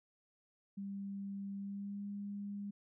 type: tone with pitch glide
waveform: sine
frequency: 198.1 to 202.3 Hz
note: G3 to G#3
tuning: +18 to -45 cents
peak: -40 dBFS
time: 0.77-2.71 s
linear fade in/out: 10 ms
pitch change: +37 cents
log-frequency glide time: 1.57-2.04 s
effects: none